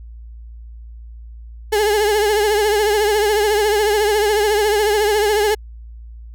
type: tone with vibrato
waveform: 35% pulse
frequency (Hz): 419.6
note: G#4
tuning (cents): +18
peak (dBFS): -12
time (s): 1.72-5.55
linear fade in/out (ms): 10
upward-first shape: triangle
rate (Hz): 14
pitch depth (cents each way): 81
effects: added 57 Hz sine -33 dBFS peak until 6.34 s